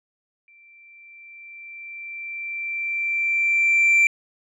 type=tone with exponential growth; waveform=sine; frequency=2349 Hz; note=D7; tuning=in tune; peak=-10 dBFS; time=0.48-4.07 s; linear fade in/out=1 ms; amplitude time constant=780 ms; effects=tanh soft clip ceiling -12 dBFS